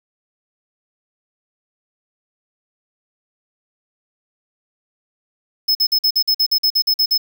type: tone bursts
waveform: square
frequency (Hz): 5190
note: E8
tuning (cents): -28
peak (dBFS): -13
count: 13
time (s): 5.68-7.179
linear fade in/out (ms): 10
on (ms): 71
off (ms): 48
effects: 7-bit